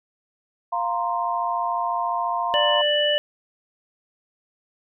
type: chord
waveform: sine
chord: F suspended fourth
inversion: none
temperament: equal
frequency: 698.5 / 932.3 / 1046.5 Hz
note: F5 / Bb5 / C6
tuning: 0 / 0 / 0 cents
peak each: -26 dBFS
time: 0.72-2.82 s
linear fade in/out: 10 ms
type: harmonic tone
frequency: 591 Hz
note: D5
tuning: 11 cents sharp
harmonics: 1 / 3 / 5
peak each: -21 / -27 / -21 dBFS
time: 2.54-3.18 s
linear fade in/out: 0 ms
effects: none